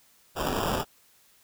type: noise with sample-and-hold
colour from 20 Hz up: white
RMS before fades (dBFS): -28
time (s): 0.35-0.85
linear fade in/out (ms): 50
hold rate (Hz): 2100
effects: white hiss -61 dBFS RMS until 1.43 s